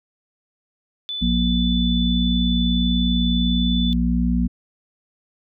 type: tone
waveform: sine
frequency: 3492 Hz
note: A7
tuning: 14 cents flat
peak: -25 dBFS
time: 1.09-3.93 s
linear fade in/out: 0 ms
type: harmonic tone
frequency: 59.9 Hz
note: A#1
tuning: 48 cents sharp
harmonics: 1 / 3 / 4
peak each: -21 / -21 / -21 dBFS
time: 1.21-4.48 s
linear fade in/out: 20 ms
effects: none